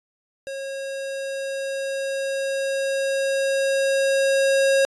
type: tone with level ramp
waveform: square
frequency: 544 Hz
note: C#5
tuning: 33 cents flat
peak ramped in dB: -30 to -16 dBFS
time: 0.47-4.85 s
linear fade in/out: 0 ms
effects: resampled to 24000 Hz